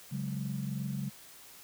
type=chord; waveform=sine; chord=C# suspended fourth; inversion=none; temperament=equal; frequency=138.59 / 185 / 207.7 Hz; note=C#3 / F#3 / G#3; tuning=0 / 0 / 0 cents; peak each=-35 / -38 / -38 dBFS; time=0.11-1.1 s; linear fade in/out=20 ms; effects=tanh soft clip ceiling -24 dBFS + white hiss -53 dBFS RMS until 1.63 s